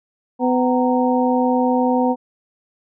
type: harmonic tone with a mistuned harmonic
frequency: 251.2 Hz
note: B3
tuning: 30 cents sharp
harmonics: 1 / 2 / 3 / 4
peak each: -17 / -20 / -22 / -23 dBFS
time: 0.39-2.16 s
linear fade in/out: 50 ms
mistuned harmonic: 4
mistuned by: -140 cents
effects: none